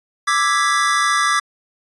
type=chord; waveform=square; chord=E dominant seventh; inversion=third; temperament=equal; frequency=1174.7 / 1318.5 / 1661.2 / 1975.5 Hz; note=D6 / E6 / G#6 / B6; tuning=0 / 0 / 0 / 0 cents; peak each=-18 / -24 / -22 / -23 dBFS; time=0.27-1.4 s; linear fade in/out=10 ms; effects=resampled to 24000 Hz